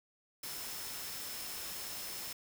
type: tone in noise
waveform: sine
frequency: 5274 Hz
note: E8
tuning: in tune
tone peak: -49 dBFS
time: 0.43-2.33 s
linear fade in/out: 5 ms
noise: white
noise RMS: -43 dBFS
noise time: 0.43-2.33 s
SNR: -9 dB
effects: none